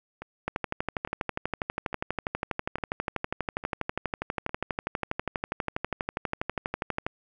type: two click trains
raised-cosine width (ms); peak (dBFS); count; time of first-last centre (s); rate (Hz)
0.5; -13 / -23; 82 / 6; 0.48-7.065 / 0.22-4.494; 12.3 / 1.17
effects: none